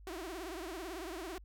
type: tone with vibrato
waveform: sawtooth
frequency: 349.2 Hz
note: F4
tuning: in tune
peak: -37 dBFS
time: 0.07-1.38 s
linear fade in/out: 0 ms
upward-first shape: triangle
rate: 18 Hz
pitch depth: 230 cents each way
effects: added 50 Hz sine -52 dBFS peak until 1.44 s